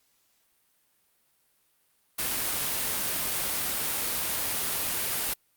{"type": "noise", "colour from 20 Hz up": "white", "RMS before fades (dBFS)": -29, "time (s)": [2.18, 5.34], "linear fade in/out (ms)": 10, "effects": ["white hiss -69 dBFS RMS until 5.56 s", "Opus 48 kbps"]}